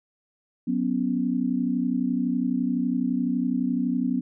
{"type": "chord", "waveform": "sine", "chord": "F# suspended fourth", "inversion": "none", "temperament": "equal with one note detuned", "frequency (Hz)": [185, 246.9, 278.8], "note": ["F#3", "B3", "C#4"], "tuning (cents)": [0, 0, 10], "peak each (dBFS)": [-29, -24, -28], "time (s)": [0.67, 4.21], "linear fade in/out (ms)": 10, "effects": []}